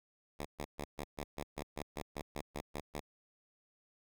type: tone bursts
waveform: 5% pulse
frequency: 73.42 Hz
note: D2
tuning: in tune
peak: -28 dBFS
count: 14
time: 0.39-3.004 s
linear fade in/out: 10 ms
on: 66 ms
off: 130 ms
effects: none